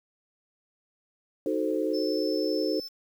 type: chord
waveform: sine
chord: D# diminished seventh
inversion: none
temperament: equal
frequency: 311.1 / 370 / 440 / 523.3 Hz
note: D#4 / F#4 / A4 / C5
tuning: 0 / 0 / 0 / 0 cents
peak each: -29 / -32 / -30 / -31 dBFS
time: 1.46-2.8 s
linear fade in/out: 2 ms
type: tone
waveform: triangle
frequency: 5274 Hz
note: E8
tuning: in tune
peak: -35 dBFS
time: 1.93-2.89 s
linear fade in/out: 20 ms
effects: 9-bit